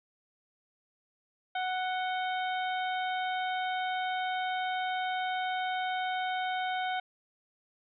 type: harmonic tone with a mistuned harmonic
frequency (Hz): 740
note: F#5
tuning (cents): 0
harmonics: 1 / 2 / 3 / 4 / 5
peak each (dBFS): -31 / -37 / -41 / -43 / -45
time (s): 1.55-7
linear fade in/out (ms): 5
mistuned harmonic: 4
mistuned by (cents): +84
effects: none